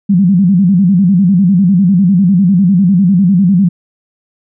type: tone with vibrato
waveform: sine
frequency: 186.1 Hz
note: F#3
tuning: 10 cents sharp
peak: -5 dBFS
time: 0.09-3.69 s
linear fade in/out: 10 ms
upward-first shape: square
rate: 10 Hz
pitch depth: 130 cents each way
effects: none